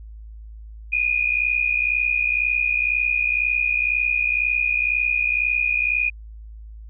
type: tone pair together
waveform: sine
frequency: 2427 / 2489 Hz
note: D#7 / D#7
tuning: -44 / 0 cents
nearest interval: unison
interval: 44 cents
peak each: -21 dBFS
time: 0.92-6.1 s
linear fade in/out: 10 ms
effects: added 54 Hz sine -36 dBFS peak until 6.89 s